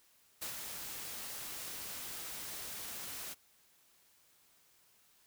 white noise with ADSR envelope, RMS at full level -40 dBFS, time 0.41-3.35 s, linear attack 14 ms, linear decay 120 ms, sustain -4 dB, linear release 31 ms, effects white hiss -68 dBFS RMS until 5.26 s

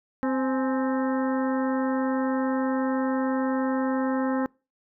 harmonic tone with a mistuned harmonic, 261.6 Hz, C4, in tune, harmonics 1 / 2 / 3 / 4 / 5 / 6 / 7, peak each -24 / -30 / -34 / -36 / -38 / -40 / -41 dBFS, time 0.23-4.46 s, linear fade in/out 0 ms, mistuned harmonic 3, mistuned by +99 cents, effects noise-tail reverb RT60 0.3 s tail -25 dB re dry

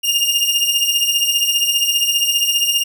sawtooth beating tone pair, 2816 / 2831 Hz, F7 / F7, +14 / +23 cents, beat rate 15 Hz, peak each -14 dBFS, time 0.03-2.84 s, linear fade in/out 20 ms, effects none

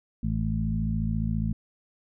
harmonic tone with a mistuned harmonic, 54.5 Hz, A1, 16 cents flat, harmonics 1 / 2 / 3 / 4, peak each -30 / -30 / -30 / -30 dBFS, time 0.23-1.53 s, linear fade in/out 5 ms, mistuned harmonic 1, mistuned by -30 cents, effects none

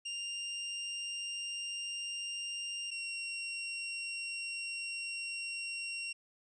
sawtooth tone pair in turn, 2794 / 2748 Hz, F7 / F7, 0 / -29 cents, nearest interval unison, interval 29 cents, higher first, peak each -34 / -34 dBFS, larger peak neither, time 0.05-2.91 / 2.91-6.13 s, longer second, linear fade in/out 10 ms, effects resampled to 22050 Hz

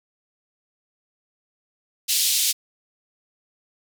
pink band-pass noise, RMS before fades -21 dBFS, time 2.08-2.53 s, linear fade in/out 20 ms, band 3300 to 16000 Hz, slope 24 dB/octave, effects none

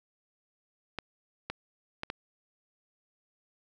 clicks, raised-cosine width 0.3 ms, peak -18 dBFS, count 4, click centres 0.987 / 1.5 / 2.034 / 2.101 s, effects none

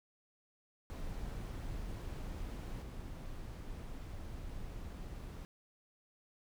brown noise with level steps, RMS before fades -42 / -45 dBFS, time 0.9-5.45 s, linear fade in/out 0 ms, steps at 2.82 s, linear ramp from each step 5 ms, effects none

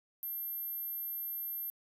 sine tone, 12640 Hz, G9, 13 cents sharp, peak -34 dBFS, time 0.23-1.7 s, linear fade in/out 0 ms, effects tanh soft clip ceiling -35 dBFS

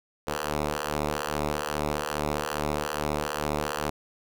5% pulse ring-modulated tone, 74.8 Hz, D2, 32 cents sharp, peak -13 dBFS, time 0.27-3.9 s, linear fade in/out 5 ms, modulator 485 Hz, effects none

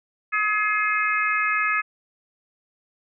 harmonic tone, 423.2 Hz, G#4, 33 cents sharp, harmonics 3 / 4 / 5 / 6, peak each -24 / -25 / -26 / -27 dBFS, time 0.32-1.82 s, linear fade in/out 20 ms, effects none

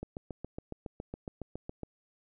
click train, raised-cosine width 2 ms, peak -25 dBFS, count 14, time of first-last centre 0.03-1.833 s, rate 7.21 Hz, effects none

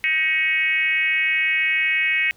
sine tone with frequency modulation, 2217 Hz, C#7, in tune, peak -17 dBFS, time 0.04-2.31 s, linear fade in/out 0 ms, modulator 319 Hz, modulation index 1.2, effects pink hiss -56 dBFS RMS until 2.36 s

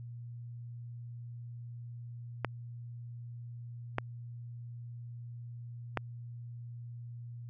clicks, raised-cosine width 0.5 ms, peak -15 dBFS, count 3, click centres 2.447 / 3.984 / 5.973 s, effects added 119 Hz sine -42 dBFS peak until 7.49 s

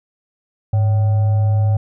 sine tone with frequency modulation, 103.7 Hz, G#2, 2 cents flat, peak -12 dBFS, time 0.73-1.77 s, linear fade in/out 5 ms, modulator 664 Hz, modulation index 0.21, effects none

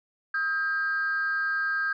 sine tone pair together, 1269.9 / 1600 Hz, D#6 / G6, +35 / +35 cents, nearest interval major third, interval 400 cents, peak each -31 / -24 dBFS, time 0.34-1.93 s, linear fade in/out 5 ms, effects tanh soft clip ceiling -20 dBFS

